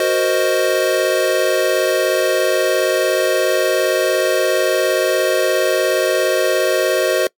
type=chord; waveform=square; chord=C half-diminished seventh; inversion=second; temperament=equal; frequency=370 / 466.2 / 523.3 / 622.3 Hz; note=Gb4 / Bb4 / C5 / Eb5; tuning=0 / 0 / 0 / 0 cents; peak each=-20 / -23 / -19 / -19 dBFS; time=0-7.27 s; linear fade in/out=2 ms; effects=noise-tail reverb RT60 0.1 s tail -24 dB re dry + MP3 96 kbps